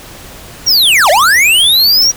square linear two-way sweep, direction down then up, 5800 to 554.4 to 5800 Hz, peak -6 dBFS, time 0.66-2.12 s, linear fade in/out 20 ms, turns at 1.1 s, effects pink hiss -32 dBFS RMS until 2.16 s

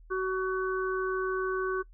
harmonic tone, 376.1 Hz, F#4, 28 cents sharp, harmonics 1 / 3 / 4, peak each -29 / -34 / -35 dBFS, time 0.1-1.83 s, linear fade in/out 20 ms, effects noise-tail reverb RT60 0.1 s tail -21 dB re dry + added 40 Hz sine -50 dBFS peak until 1.93 s

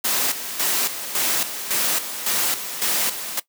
white noise with tremolo, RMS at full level -21 dBFS, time 0.04-3.4 s, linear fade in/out 10 ms, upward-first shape square, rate 1.8 Hz, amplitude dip 65%, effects noise-tail reverb RT60 0.1 s tail -18 dB re dry + high-pass 200 Hz 12 dB/octave

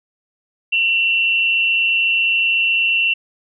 sine tone pair together, 2714 / 2923 Hz, E7 / F#7, +50 / -22 cents, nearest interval minor second, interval 128 cents, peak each -14 / -23 dBFS, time 0.72-3.14 s, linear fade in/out 10 ms, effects none

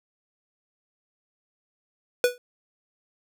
square tone with exponential decay, 491.4 Hz, B4, 9 cents flat, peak -14 dBFS, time 2.24-2.38 s, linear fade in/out 1 ms, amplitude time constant 30 ms, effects none

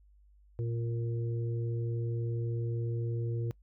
harmonic tone, 116.54 Hz, A#2, in tune, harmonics 1 / 3 / 4, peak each -31 / -41 / -43 dBFS, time 0.59-3.51 s, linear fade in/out 0 ms, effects noise-tail reverb RT60 0.1 s tail -23 dB re dry + added 50 Hz sine -58 dBFS peak until 3.62 s

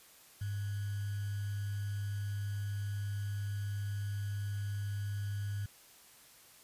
sine tone with sample-and-hold, 101.4 Hz, G#2, 41 cents flat, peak -34 dBFS, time 0.41-5.66 s, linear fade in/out 5 ms, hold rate 1575 Hz, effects white hiss -59 dBFS RMS until 6.63 s + resampled to 32000 Hz

